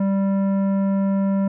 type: tone with tanh clipping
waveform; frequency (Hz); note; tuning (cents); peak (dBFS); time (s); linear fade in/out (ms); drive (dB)
triangle; 195.7; G3; -3; -19; 0-1.48; 5; 16
effects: none